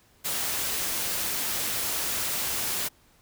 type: noise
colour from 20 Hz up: white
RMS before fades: -29 dBFS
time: 0.24-2.89 s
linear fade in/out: 20 ms
effects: pink hiss -61 dBFS RMS until 3.21 s